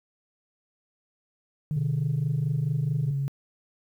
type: tone with pitch glide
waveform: sine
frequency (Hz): 151 to 138.47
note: D3 to C#3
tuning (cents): +48 to -2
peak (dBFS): -24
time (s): 1.71-3.28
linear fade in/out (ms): 0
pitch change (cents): -150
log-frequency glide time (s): 3.03-3.15
type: tone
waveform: sine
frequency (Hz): 126.4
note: B2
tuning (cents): +41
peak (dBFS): -26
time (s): 1.76-3.11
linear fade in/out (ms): 5
effects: tanh soft clip ceiling -19 dBFS + 10-bit